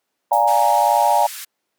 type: chord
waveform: sine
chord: Bb dominant seventh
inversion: first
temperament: equal with one note detuned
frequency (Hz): 587.3 / 707.4 / 830.6 / 932.3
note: D5 / F5 / Ab5 / Bb5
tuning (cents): 0 / +22 / 0 / 0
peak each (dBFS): -21 / -19 / -16 / -18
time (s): 0.31-1.27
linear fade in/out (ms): 10
type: noise with exponential decay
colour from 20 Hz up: violet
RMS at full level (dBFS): -29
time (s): 0.33-0.66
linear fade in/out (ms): 0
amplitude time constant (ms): 70
type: band-pass noise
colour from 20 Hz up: white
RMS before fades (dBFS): -33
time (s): 0.47-1.45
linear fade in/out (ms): 10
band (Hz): 1300 to 15000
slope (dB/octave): 24
effects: pink hiss -74 dBFS RMS until 1.78 s + high-pass 300 Hz 12 dB/octave